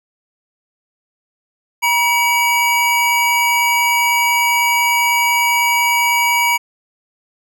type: tone pair together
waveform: square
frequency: 956 / 2274 Hz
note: A#5 / C#7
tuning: +43 / +44 cents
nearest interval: octave + minor third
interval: 1501 cents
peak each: -16 dBFS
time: 1.82-6.58 s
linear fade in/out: 20 ms
effects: none